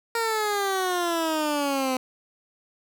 15% pulse exponential sweep, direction down, 466.2 to 254.9 Hz, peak -17 dBFS, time 0.15-1.97 s, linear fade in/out 2 ms, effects none

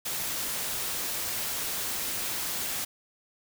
white noise, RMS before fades -32 dBFS, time 0.05-2.85 s, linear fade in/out 10 ms, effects none

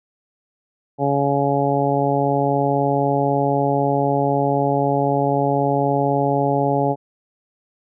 harmonic tone, 140.3 Hz, C#3, 21 cents sharp, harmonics 1 / 2 / 3 / 4 / 5 / 6, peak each -23 / -23 / -23 / -23 / -23 / -23 dBFS, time 0.98-6.96 s, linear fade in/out 50 ms, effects none

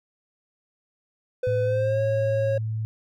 triangle tone with pitch glide, 504 to 546.5 Hz, B4 to C#5, +35 to -25 cents, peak -20 dBFS, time 1.43-2.58 s, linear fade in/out 5 ms, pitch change +140 cents, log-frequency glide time 1.63-2.01 s
sine tone, 110 Hz, A2, in tune, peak -25 dBFS, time 1.47-2.85 s, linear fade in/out 0 ms
effects none

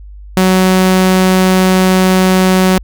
sawtooth tone, 186.4 Hz, F#3, 13 cents sharp, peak -3 dBFS, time 0.37-2.78 s, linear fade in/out 0 ms, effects added 50 Hz sine -29 dBFS peak until 2.83 s

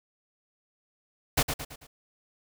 pink noise with echo, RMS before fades -23 dBFS, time 1.37-1.43 s, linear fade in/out 10 ms, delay 110 ms, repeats 4, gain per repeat -7 dB, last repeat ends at 1.87 s, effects none

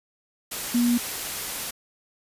sine tone in noise, 240 Hz, B3, 49 cents flat, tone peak -18 dBFS, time 0.74-0.98 s, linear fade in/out 10 ms, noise white, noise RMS -31 dBFS, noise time 0.51-1.71 s, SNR +10 dB, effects resampled to 32000 Hz

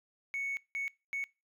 triangle tone bursts at uneven times, 2217 Hz, C#7, in tune, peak -30 dBFS, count 3, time 0.34-0.57 / 0.75-0.88 / 1.13-1.24 s, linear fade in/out 0 ms, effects noise-tail reverb RT60 0.3 s tail -26 dB re dry + tanh soft clip ceiling -29 dBFS

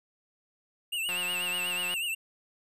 square tone with vibrato, 2767 Hz, F7, 17 cents flat, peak -30 dBFS, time 0.92-2.15 s, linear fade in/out 10 ms, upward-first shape triangle, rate 8.2 Hz, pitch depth 110 cents each way
click train, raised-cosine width 0.3 ms, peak -23 dBFS, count 153, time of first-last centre 1.09-1.939 s, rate 179 Hz
effects none

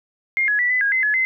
sine tone with pitch steps, 2122 / 1683 / 1960 / 2006 / 1636 / 2054 / 1702 / 2057 Hz, C7 / G#6 / B6 / B6 / G#6 / C7 / G#6 / C7, +24 / +23 / -14 / +26 / -26 / -33 / +42 / -30 cents, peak -16 dBFS, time 0.37-1.25 s, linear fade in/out 0 ms, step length 110 ms, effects none

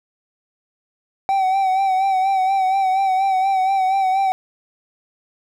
triangle tone with vibrato, 766 Hz, G5, 40 cents flat, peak -13 dBFS, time 1.29-4.32 s, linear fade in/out 0 ms, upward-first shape sine, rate 4.2 Hz, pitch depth 44 cents each way, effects none

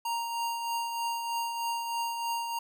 square tone with tremolo, 932.3 Hz, A#5, in tune, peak -29 dBFS, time 0.05-2.59 s, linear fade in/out 5 ms, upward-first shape triangle, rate 3.2 Hz, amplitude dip 45%, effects none

